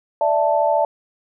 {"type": "chord", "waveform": "sine", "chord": "D suspended second", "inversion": "none", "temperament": "just", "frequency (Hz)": [587.3, 660.7, 881], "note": ["D5", "E5", "A5"], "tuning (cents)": [0, 4, 2], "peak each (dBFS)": -19, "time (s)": [0.21, 0.85], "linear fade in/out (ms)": 2, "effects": []}